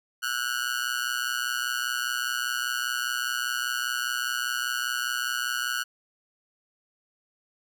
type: tone with amplitude modulation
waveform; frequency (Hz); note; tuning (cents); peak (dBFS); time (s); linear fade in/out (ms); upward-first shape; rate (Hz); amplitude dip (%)
sawtooth; 1463; F#6; -20; -19; 0.22-5.84; 20; sine; 125; 100
effects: none